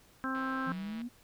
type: harmonic tone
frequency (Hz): 263.4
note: C4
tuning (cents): +12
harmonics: 1 / 2 / 3 / 4 / 5 / 6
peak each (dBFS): -35 / -46 / -47 / -40 / -38 / -39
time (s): 0.24-0.72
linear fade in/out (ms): 0
type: click train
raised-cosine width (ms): 0.3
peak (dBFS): -34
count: 109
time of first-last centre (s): 0.35-1.017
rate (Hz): 162
type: linear sweep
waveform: sine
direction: up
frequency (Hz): 163.5 to 247.6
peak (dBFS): -36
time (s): 0.66-1.09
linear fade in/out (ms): 20
effects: pink hiss -62 dBFS RMS until 1.23 s